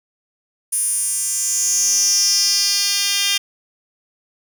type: tone with high-pass filter sweep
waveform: 10% pulse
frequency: 400 Hz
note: G4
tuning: 35 cents sharp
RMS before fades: -18 dBFS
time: 0.72-3.38 s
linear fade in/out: 10 ms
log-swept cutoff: 9900 to 3500 Hz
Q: 4.8
effects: none